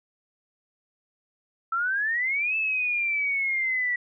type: exponential two-way sweep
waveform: sine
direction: up then down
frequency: 1318.5 to 2637 to 1942 Hz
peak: -23 dBFS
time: 1.72-3.96 s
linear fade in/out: 5 ms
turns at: 2.56 s
effects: none